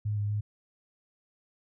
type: tone with pitch steps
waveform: sine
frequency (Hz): 105 / 103.1 / 104.6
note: G#2 / G#2 / G#2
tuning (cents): +19 / -12 / +13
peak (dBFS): -27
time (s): 0.05-0.41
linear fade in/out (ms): 10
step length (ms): 120
effects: none